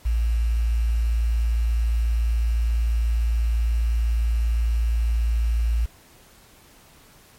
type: tone with quantisation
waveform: sine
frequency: 57 Hz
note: A#1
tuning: 38 cents flat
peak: -18 dBFS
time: 0.05-5.86 s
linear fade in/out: 10 ms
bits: 7
effects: pink hiss -52 dBFS RMS until 7.38 s + MP3 64 kbps